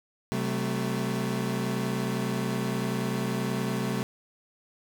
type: chord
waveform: 30% pulse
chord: F# diminished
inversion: second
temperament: equal with one note detuned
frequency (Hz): 130.81 / 189.65 / 220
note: C3 / F#3 / A3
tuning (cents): 0 / +43 / 0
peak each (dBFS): -29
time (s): 0.32-4.03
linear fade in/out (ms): 0
effects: none